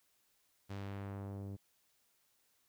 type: tone with low-pass filter sweep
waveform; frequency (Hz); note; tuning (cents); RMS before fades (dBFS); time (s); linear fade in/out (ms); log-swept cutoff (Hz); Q
sawtooth; 99.2; G2; +21; -44; 0.69-1.57; 20; 6100 to 350; 0.78
effects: white hiss -75 dBFS RMS until 2.68 s